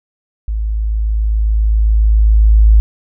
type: tone with level ramp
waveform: sine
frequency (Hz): 53.7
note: A1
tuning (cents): -41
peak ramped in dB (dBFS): -15 to -3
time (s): 0.48-2.8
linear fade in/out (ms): 0
effects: none